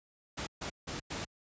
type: noise bursts at uneven times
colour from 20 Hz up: pink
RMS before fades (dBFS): -38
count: 4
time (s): 0.37-0.47 / 0.61-0.7 / 0.87-1 / 1.1-1.25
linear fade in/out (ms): 10
effects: high-pass 60 Hz 12 dB/octave + resampled to 16000 Hz